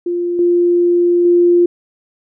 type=tone with level steps; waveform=sine; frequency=349.2 Hz; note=F4; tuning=in tune; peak=-15 / -9 / -7 dBFS; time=0.06-1.66 s; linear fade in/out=5 ms; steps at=0.39 / 1.25 s; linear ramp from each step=2 ms; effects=none